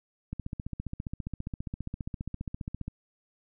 click train, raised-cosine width 5 ms, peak -22 dBFS, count 39, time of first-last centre 0.33-2.88 s, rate 14.9 Hz, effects none

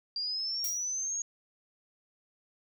sine linear sweep, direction up, 4729 to 6645 Hz, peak -31 dBFS, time 0.16-1.22 s, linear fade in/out 2 ms
violet noise with exponential decay, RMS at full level -32 dBFS, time 0.64-0.87 s, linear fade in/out 2 ms, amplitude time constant 48 ms
effects none

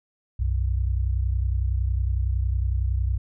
sine tone pair together, 61.74 / 92.61 Hz, B1 / F#2, 0 / +2 cents, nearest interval perfect fifth, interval 702 cents, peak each -22 / -26 dBFS, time 0.39-3.18 s, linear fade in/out 10 ms, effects none

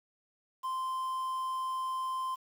triangle tone with quantisation, 1041 Hz, C6, 9 cents flat, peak -30 dBFS, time 0.63-2.36 s, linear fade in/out 20 ms, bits 9, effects none

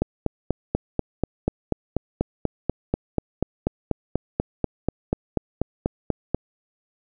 click train, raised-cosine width 2 ms, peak -7 dBFS, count 27, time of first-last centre 0.02-6.346 s, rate 4.11 Hz, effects none

